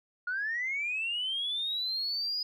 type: linear sweep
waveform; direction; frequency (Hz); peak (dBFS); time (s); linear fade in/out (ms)
sine; up; 1419 to 4978; -29; 0.27-2.43; 5
effects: tanh soft clip ceiling -25 dBFS